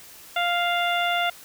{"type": "harmonic tone", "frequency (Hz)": 698.5, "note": "F5", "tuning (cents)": 0, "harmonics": [1, 2, 3, 4, 5], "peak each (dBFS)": [-24, -27, -29, -30, -31], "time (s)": [0.36, 1.3], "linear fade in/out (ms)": 5, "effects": ["white hiss -46 dBFS RMS until 1.44 s"]}